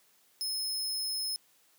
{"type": "tone", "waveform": "sawtooth", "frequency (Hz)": 5180, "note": "E8", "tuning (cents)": -31, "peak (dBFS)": -29, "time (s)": [0.41, 1.36], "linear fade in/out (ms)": 0, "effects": ["white hiss -66 dBFS RMS until 1.78 s", "high-pass 150 Hz 12 dB/octave"]}